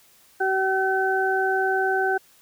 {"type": "harmonic tone", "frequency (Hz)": 381.3, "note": "G4", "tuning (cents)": -48, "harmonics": [1, 2, 4], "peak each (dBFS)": [-24, -24, -24], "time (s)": [0.4, 2.18], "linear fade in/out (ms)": 10, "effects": ["white hiss -56 dBFS RMS until 2.41 s"]}